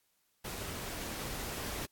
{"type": "noise with level ramp", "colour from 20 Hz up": "pink", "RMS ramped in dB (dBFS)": [-42, -39], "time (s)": [0.44, 1.86], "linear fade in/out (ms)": 10, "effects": ["white hiss -75 dBFS RMS until 1.91 s", "AAC 64 kbps"]}